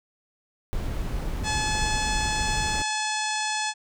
brown noise, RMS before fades -29 dBFS, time 0.73-2.82 s, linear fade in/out 0 ms
harmonic tone, 858 Hz, A5, 44 cents flat, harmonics 1 / 2 / 3 / 4 / 5 / 6 / 7 / 8 / 9 / 10, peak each -29 / -32 / -34 / -35 / -36 / -37 / -37 / -38 / -39 / -39 dBFS, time 1.43-3.74 s, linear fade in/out 50 ms
effects none

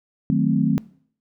sine chord, D# diminished seventh, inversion none, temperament equal, 155.56 / 185 / 220 / 261.6 Hz, D#3 / F#3 / A3 / C4, 0 / 0 / 0 / 0 cents, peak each -22 dBFS, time 0.3-0.78 s, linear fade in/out 0 ms, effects noise-tail reverb RT60 0.6 s tail -23 dB re dry

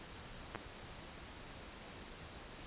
clicks, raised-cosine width 0.5 ms, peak -26 dBFS, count 2, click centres 0.549 / 0.558 s, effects pink hiss -51 dBFS RMS until 2.66 s + resampled to 8000 Hz

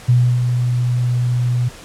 sine tone with ADSR envelope, 122.7 Hz, B2, 11 cents flat, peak -8 dBFS, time 0.08-1.69 s, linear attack 14 ms, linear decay 300 ms, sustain -6 dB, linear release 11 ms, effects pink hiss -38 dBFS RMS until 1.84 s + low-pass 10000 Hz 12 dB/octave

